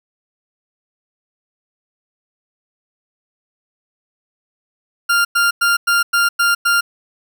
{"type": "tone bursts", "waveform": "40% pulse", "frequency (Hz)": 1396.9, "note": "F6", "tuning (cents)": 0, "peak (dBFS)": -11, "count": 7, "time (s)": [5.09, 6.81], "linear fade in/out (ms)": 10, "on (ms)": 160, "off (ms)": 100, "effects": []}